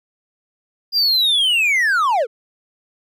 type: linear sweep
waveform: triangle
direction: down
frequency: 4878 to 415.3 Hz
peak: -12 dBFS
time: 0.92-2.27 s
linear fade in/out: 50 ms
effects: none